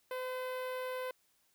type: tone with notch filter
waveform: sawtooth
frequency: 510 Hz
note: C5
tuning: 44 cents flat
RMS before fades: -39 dBFS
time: 0.11-1.11 s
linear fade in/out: 2 ms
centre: 6600 Hz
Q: 0.51
effects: white hiss -73 dBFS RMS until 1.54 s